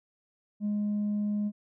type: tone with tanh clipping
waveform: triangle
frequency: 207.7 Hz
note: G#3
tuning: in tune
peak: -27 dBFS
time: 0.6-1.52 s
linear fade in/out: 50 ms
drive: 6 dB
effects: none